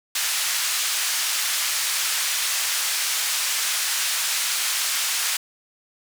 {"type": "band-pass noise", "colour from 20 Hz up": "white", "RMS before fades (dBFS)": -24, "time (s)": [0.15, 5.37], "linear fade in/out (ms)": 5, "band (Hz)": [1300, 9100], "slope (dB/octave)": 12, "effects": []}